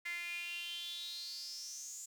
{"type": "tone with high-pass filter sweep", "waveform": "sawtooth", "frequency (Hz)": 346.1, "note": "F4", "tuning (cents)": -16, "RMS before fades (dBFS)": -44, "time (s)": [0.05, 2.06], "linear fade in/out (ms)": 10, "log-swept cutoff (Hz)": [2000, 7300], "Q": 9.1, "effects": []}